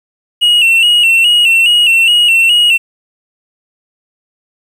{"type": "tone with vibrato", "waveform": "triangle", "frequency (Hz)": 2796, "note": "F7", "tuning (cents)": 1, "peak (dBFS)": -4, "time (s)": [0.41, 2.78], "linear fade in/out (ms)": 20, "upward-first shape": "square", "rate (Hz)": 2.4, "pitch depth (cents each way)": 58, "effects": ["7-bit"]}